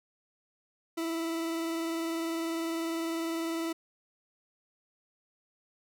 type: tone with vibrato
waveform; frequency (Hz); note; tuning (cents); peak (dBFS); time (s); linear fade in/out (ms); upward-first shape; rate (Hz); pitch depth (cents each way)
40% pulse; 329.6; E4; 0; -30; 0.97-3.73; 10; sine; 20; 25
effects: none